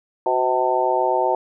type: harmonic tone with a mistuned harmonic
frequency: 127.9 Hz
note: C3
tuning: 39 cents flat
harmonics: 3 / 4 / 5 / 6 / 7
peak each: -24 / -24 / -23 / -24 / -21 dBFS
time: 0.26-1.35 s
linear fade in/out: 2 ms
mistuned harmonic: 3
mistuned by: -56 cents
effects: none